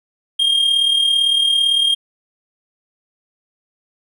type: tone with amplitude modulation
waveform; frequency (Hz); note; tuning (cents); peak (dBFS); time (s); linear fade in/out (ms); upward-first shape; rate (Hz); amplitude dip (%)
triangle; 3220; G7; +46; -9; 0.39-1.95; 10; sine; 37.8; 50
effects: none